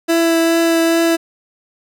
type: tone with vibrato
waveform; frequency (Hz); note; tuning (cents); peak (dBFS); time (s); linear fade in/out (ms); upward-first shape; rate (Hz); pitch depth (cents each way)
30% pulse; 331.6; E4; +10; -9; 0.08-1.17; 20; triangle; 2.4; 11
effects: none